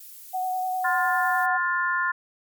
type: noise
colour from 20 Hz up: violet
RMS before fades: -43 dBFS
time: 0-1.46 s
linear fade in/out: 5 ms
type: tone with vibrato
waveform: sine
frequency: 742 Hz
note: F#5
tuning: 5 cents sharp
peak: -24 dBFS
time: 0.33-1.58 s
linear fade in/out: 20 ms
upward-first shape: sine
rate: 9.9 Hz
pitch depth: 14 cents each way
type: chord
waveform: sine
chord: F major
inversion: second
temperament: equal with one note detuned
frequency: 1046.5 / 1418.9 / 1760 Hz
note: C6 / F6 / A6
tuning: 0 / +27 / 0 cents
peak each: -26 dBFS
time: 0.84-2.12 s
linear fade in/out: 10 ms
effects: MP3 96 kbps